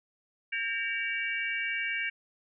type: tone cluster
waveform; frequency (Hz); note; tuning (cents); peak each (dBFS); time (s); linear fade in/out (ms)
sine; 1601 / 1831 / 2292 / 2779; G6 / A#6 / D7 / F7; +36 / -32 / -43 / -9; -36 / -37 / -32 / -37; 0.52-2.1; 10
effects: none